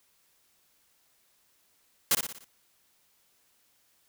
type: noise with echo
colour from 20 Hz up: white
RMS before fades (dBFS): -23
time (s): 2.11-2.15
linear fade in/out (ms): 2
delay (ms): 59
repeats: 5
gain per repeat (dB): -6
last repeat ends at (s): 2.445
effects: white hiss -68 dBFS RMS until 4.08 s